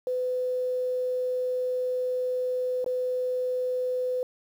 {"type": "tone with dropouts", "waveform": "sine", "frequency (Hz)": 504, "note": "B4", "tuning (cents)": 35, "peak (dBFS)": -25, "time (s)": [0.07, 4.23], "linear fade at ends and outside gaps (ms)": 1, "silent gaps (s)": [2.844, 2.862], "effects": ["9-bit"]}